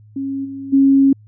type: tone with level steps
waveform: sine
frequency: 273 Hz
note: C#4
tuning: 26 cents flat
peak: -20 / -26 / -8 dBFS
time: 0.16-1.13 s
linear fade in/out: 5 ms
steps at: 0.44 / 0.72 s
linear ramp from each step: 20 ms
effects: added 106 Hz sine -42 dBFS peak until 1.27 s